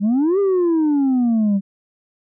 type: exponential two-way sweep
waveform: sine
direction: up then down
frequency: 192.2 to 406.1 to 192.2 Hz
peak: -11 dBFS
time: 0-1.61 s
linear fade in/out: 50 ms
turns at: 0.39 s
effects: tanh soft clip ceiling -13 dBFS